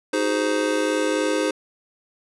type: chord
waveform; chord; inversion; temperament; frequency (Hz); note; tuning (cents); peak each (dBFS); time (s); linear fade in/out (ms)
square; Ab dominant seventh; second; just; 311.5 / 373.8 / 415.3 / 519.1; Eb4 / Gb4 / Ab4 / C5; +2 / +18 / 0 / -14; -25 / -31 / -27 / -25; 0.13-1.51; 5
effects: resampled to 24000 Hz